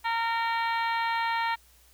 harmonic tone with a mistuned harmonic, 459.6 Hz, A#4, 25 cents flat, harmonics 2 / 3 / 4 / 5 / 6 / 7 / 8 / 9, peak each -27 / -35 / -33 / -36 / -43 / -43 / -45 / -44 dBFS, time 0.04-1.56 s, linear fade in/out 20 ms, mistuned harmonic 6, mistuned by +22 cents, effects added 60 Hz sine -60 dBFS peak until 1.93 s + white hiss -60 dBFS RMS until 1.93 s

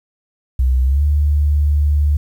sine tone with pitch glide, 64 to 73.52 Hz, C2 to D2, -38 to +2 cents, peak -11 dBFS, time 0.59-2.17 s, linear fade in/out 5 ms, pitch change +240 cents, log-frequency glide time 0.83-1.03 s, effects 8-bit

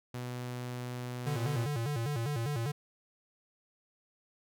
sawtooth tone, 123.7 Hz, B2, 3 cents sharp, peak -33 dBFS, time 0.14-1.65 s, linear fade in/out 5 ms
square tone with vibrato, 130.3 Hz, C3, 7 cents flat, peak -32 dBFS, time 1.26-2.72 s, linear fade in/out 10 ms, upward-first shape square, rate 5 Hz, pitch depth 210 cents each way
effects none

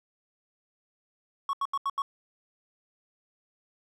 triangle tone bursts, 1108.7 Hz, C#6, in tune, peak -24 dBFS, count 5, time 1.49-2.02 s, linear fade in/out 2 ms, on 42 ms, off 80 ms, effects none

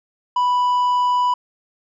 triangle tone, 987.8 Hz, B5, in tune, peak -13 dBFS, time 0.36-1.34 s, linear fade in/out 5 ms, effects resampled to 16000 Hz

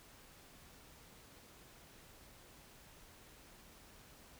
silence, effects pink hiss -60 dBFS RMS until 4.39 s

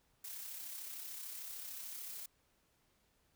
blue noise with amplitude modulation, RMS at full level -45 dBFS, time 0.24-2.26 s, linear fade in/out 5 ms, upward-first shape sine, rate 33.4 Hz, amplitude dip 35%, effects pink hiss -75 dBFS RMS until 3.35 s

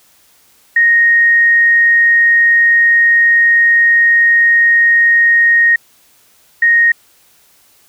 sine tone bursts at uneven times, 1864.7 Hz, A#6, in tune, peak -6 dBFS, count 2, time 0.76-5.76 / 6.62-6.92 s, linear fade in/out 5 ms, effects white hiss -50 dBFS RMS until 7.88 s

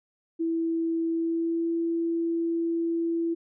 sine tone with pitch glide, 329.6 to 334 Hz, E4 to E4, 0 to +23 cents, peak -24 dBFS, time 0.39-3.35 s, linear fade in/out 20 ms, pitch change +23 cents, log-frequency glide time 1.1-1.7 s, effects none

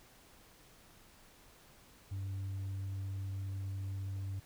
sine tone, 97.1 Hz, G2, 16 cents flat, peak -34 dBFS, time 2.11-4.4 s, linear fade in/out 10 ms, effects tanh soft clip ceiling -36 dBFS + pink hiss -61 dBFS RMS until 4.45 s

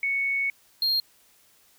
sine / triangle tone pair in turn, 2217 / 4223 Hz, C#7 / C8, 0 / +15 cents, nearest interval major seventh, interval 1115 cents, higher second, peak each -23 / -20 dBFS, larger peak second, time 0.03-0.5 / 0.82-1 s, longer first, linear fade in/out 2 ms, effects white hiss -60 dBFS RMS until 1.78 s

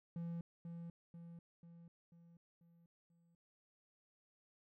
triangle tone with echo, 169.2 Hz, E3, 45 cents sharp, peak -39 dBFS, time 0.16-0.41 s, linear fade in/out 2 ms, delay 490 ms, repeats 6, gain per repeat -5 dB, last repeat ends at 3.35 s, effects none

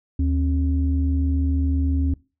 sine tone pair together, 76.23 / 270 Hz, D#2 / C#4, -35 / -45 cents, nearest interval octave + minor seventh, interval 2190 cents, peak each -18 / -24 dBFS, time 0.19-2.14 s, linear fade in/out 5 ms, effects noise-tail reverb RT60 0.3 s tail -22 dB re dry + tanh soft clip ceiling -10 dBFS

